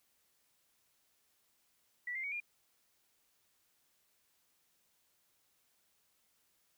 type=tone with pitch steps; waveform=sine; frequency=1958 / 2099 / 2249 / 2411 Hz; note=B6 / C7 / C#7 / D7; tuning=-15 / +5 / +24 / +45 cents; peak=-37 dBFS; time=2.07-2.402 s; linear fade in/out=5 ms; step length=83 ms; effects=white hiss -75 dBFS RMS until 6.77 s